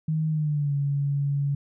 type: tone with pitch glide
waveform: sine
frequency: 157 to 141.5 Hz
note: D#3 to C#3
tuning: +16 to +36 cents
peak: -22 dBFS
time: 0.08-1.55 s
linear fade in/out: 5 ms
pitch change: -180 cents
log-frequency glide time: 0.29-0.74 s
effects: none